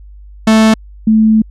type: tone pair in turn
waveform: 45% pulse / sine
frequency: 220 / 218.8 Hz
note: A3 / A3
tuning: 0 / -9 cents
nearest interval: unison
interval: 9 cents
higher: first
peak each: -5 dBFS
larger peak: neither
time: 0.47-0.74 / 1.07-1.42 s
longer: second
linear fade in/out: 5 ms
effects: added 50 Hz sine -32 dBFS peak until 1.5 s + low-pass 8000 Hz 12 dB/octave